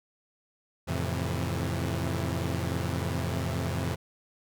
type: chord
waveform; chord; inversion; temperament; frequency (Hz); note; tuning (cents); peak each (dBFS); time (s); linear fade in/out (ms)
sawtooth; F major seventh; none; equal with one note detuned; 87.31 / 110 / 133.25 / 164.81; F2 / A2 / C3 / E3; 0 / 0 / +32 / 0; -28 / -31 / -30 / -32; 0.87-3.96; 20
effects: none